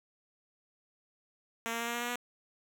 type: tone with pitch steps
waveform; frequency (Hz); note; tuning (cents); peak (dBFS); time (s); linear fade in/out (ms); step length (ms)
5% pulse; 229.3 / 231.6 / 233.8 / 236.2 / 238.5 / 240.8 / 243.2; A#3 / A#3 / A#3 / A#3 / A#3 / B3 / B3; -28 / -11 / +5 / +23 / +40 / -44 / -26; -22; 1.66-2.157; 0; 71
effects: none